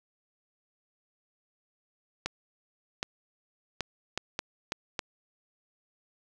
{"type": "clicks", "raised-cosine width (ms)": 0.2, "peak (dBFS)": -13, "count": 7, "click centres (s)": [2.26, 3.029, 3.807, 4.176, 4.391, 4.721, 4.992], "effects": []}